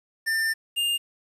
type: tone pair in turn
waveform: square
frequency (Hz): 1793 / 2813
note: A6 / F7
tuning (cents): +32 / +12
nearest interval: minor sixth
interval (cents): 780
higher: second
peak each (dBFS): -23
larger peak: neither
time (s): 0.26-0.54 / 0.76-0.98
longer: first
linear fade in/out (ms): 20
effects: resampled to 32000 Hz + 9-bit